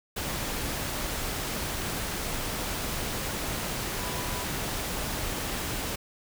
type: tone in noise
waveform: sine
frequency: 987.8 Hz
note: B5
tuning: in tune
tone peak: -40 dBFS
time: 3.98-4.44 s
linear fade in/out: 10 ms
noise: pink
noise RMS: -32 dBFS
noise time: 0.16-5.96 s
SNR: -11 dB
effects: none